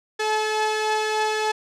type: tone pair together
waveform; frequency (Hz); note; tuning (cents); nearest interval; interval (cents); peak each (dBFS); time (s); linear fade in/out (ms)
sawtooth; 431.7 / 860; A4 / A5; -33 / -40; octave; 1193; -20; 0.19-1.52; 10
effects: low-pass 7000 Hz 12 dB/octave

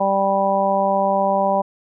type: harmonic tone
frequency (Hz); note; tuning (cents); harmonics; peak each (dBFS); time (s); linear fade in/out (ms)
196; G3; 0; 1 / 2 / 3 / 4 / 5; -25 / -30 / -19 / -20 / -22; 0-1.62; 10
effects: none

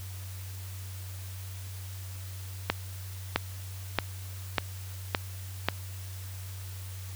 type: accelerating click train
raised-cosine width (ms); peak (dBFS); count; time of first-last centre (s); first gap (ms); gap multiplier
0.3; -7; 6; 2.7-5.686; 660; 0.95
effects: added 94 Hz sine -38 dBFS peak until 7.15 s + white hiss -48 dBFS RMS until 7.15 s

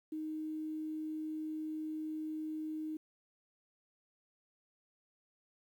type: tone with quantisation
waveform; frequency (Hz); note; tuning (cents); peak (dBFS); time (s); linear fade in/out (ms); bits
sine; 311.3; D#4; +1; -37; 0.12-2.97; 5; 11
effects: none

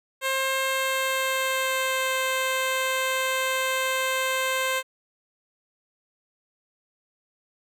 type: tone with pitch glide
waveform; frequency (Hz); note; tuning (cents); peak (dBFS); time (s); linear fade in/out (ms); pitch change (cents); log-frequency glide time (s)
10% pulse; 531 to 522.8; C5 to C5; +25 to -1; -15; 0.21-4.83; 50; -26; 0.63-2.16
effects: none

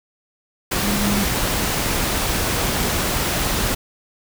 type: tone in noise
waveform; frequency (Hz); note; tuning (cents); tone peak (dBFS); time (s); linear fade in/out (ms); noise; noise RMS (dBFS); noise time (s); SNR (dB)
sine; 202.8; G#3; -41; -20; 0.83-1.24; 10; pink; -21; 0.71-3.75; -2
effects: none

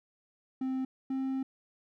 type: tone pair in turn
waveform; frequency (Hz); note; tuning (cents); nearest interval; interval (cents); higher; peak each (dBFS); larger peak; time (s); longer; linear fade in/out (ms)
triangle; 261.6 / 265.4; C4 / C4; 0 / +25; unison; 25; second; -28; neither; 0.61-0.85 / 1.1-1.43; second; 5
effects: none

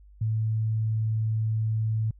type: tone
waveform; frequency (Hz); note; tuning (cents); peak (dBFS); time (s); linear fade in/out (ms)
sine; 110.1; A2; +2; -23; 0.21-2.11; 5
effects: added 50 Hz sine -49 dBFS peak until 2.19 s

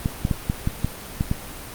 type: clicks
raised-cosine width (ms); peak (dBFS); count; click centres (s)
5; -8; 8; 0.059 / 0.251 / 0.312 / 0.499 / 0.674 / 0.846 / 1.209 / 1.314
effects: pink hiss -36 dBFS RMS until 1.74 s + Opus 32 kbps

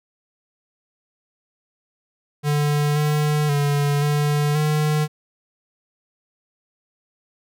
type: tone with pitch steps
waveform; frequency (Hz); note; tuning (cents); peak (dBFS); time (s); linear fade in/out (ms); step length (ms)
square; 147.2 / 149.9 / 144 / 147.2 / 151.8; D3 / D3 / D3 / D3 / D#3; +4 / +36 / -34 / +4 / -42; -18; 2.43-5.08; 50; 530
effects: none

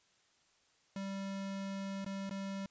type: tone with dropouts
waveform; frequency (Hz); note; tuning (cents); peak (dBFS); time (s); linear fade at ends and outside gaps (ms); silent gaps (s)
square; 195.4; G3; -5; -39; 0.96-2.66; 2; 2.046-2.062 / 2.295-2.309
effects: white hiss -71 dBFS RMS until 2.7 s + resampled to 16000 Hz

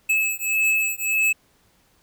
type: beating tone pair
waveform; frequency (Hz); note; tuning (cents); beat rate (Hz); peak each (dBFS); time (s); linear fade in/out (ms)
square; 2597 / 2598.7; E7 / E7; -26 / -25; 1.7; -23; 0.09-1.33; 10
effects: pink hiss -61 dBFS RMS until 2.02 s

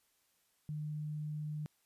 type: tone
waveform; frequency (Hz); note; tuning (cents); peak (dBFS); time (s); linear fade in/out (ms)
sine; 151.3; D#3; -48; -37; 0.69-1.66; 0
effects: white hiss -75 dBFS RMS until 1.85 s + resampled to 32000 Hz

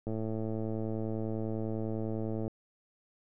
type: click train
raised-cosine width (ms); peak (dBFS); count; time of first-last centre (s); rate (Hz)
2; -23; 266; 0.07-2.479; 110
effects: none

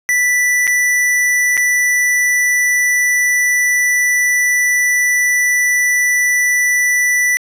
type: tone with dropouts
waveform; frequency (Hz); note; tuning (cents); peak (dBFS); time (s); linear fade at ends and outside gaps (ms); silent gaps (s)
square; 1974; B6; -1; -12; 0.09-7.37; 0; 0.67-0.676 / 1.57-1.576
effects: resampled to 32000 Hz + 9-bit

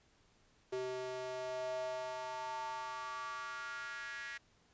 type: tone with high-pass filter sweep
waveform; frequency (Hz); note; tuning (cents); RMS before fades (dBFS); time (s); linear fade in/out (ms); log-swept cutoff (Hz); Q
square; 127.9; C3; -39; -42; 0.72-4.38; 10; 420 to 1800; 4.9
effects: pink hiss -70 dBFS RMS until 4.73 s + resampled to 16000 Hz

